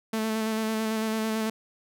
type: tone with vibrato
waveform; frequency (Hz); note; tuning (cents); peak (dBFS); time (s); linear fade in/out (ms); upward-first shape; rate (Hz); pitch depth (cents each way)
sawtooth; 220; A3; 0; -22; 0.13-1.5; 5; square; 9; 16
effects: none